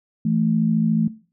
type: tone pair together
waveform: sine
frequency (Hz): 166.06 / 220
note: E3 / A3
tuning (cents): +13 / 0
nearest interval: perfect fourth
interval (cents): 487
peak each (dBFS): -21 / -19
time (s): 0.25-1.08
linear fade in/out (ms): 5
effects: noise-tail reverb RT60 0.4 s tail -18 dB re dry